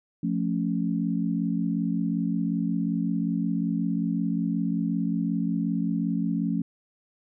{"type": "chord", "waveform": "sine", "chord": "F augmented", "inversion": "none", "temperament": "equal", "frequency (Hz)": [174.61, 220, 277.2], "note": ["F3", "A3", "C#4"], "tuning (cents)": [0, 0, 0], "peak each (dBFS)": [-27, -28, -29], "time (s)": [0.23, 6.62], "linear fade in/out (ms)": 5, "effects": []}